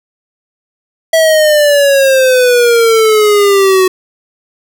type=exponential sweep; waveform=square; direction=down; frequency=654 to 370 Hz; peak=-6 dBFS; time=1.13-3.88 s; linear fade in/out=5 ms; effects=none